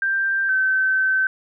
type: tone pair in turn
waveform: sine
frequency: 1577 / 1537.4 Hz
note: G6 / G6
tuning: +10 / -34 cents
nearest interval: unison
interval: 44 cents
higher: first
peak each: -18 / -16 dBFS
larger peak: second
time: 0.02-0.49 / 0.49-1.27 s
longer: second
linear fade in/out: 2 ms
effects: none